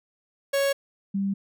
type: tone pair in turn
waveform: 45% pulse / sine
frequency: 554.4 / 196.92 Hz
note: C#5 / G3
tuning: 0 / +8 cents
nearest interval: octave + tritone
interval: 1792 cents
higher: first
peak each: -21 / -23 dBFS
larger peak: first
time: 0.53-0.73 / 1.14-1.34 s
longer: neither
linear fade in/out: 10 ms
effects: none